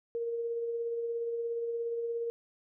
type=tone with tremolo; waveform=sine; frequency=466.2 Hz; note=A#4; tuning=in tune; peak=-30 dBFS; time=0.15-2.3 s; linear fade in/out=0 ms; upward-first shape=sine; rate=17 Hz; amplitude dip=30%; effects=none